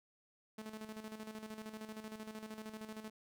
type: tone with tremolo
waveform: sawtooth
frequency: 217.2 Hz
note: A3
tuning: 22 cents flat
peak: -40 dBFS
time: 0.58-3.1 s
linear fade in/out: 5 ms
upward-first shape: square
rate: 13 Hz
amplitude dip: 60%
effects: none